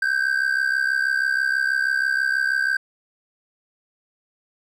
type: ring-modulated tone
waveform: triangle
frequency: 1568 Hz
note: G6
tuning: in tune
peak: -14 dBFS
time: 0.02-2.77 s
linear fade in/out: 2 ms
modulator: 33.1 Hz
effects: none